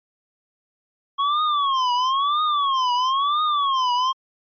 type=tone with vibrato; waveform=square; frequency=1098 Hz; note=C#6; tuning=17 cents flat; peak=-19 dBFS; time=1.18-4.13 s; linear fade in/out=20 ms; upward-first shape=triangle; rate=1 Hz; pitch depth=220 cents each way; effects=resampled to 11025 Hz